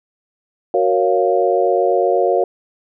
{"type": "chord", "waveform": "sine", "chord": "Gb major seventh", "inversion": "none", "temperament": "equal", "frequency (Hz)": [370, 466.2, 554.4, 698.5], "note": ["Gb4", "Bb4", "Db5", "F5"], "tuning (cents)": [0, 0, 0, 0], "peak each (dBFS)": -18, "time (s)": [0.74, 2.44], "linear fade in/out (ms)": 2, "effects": []}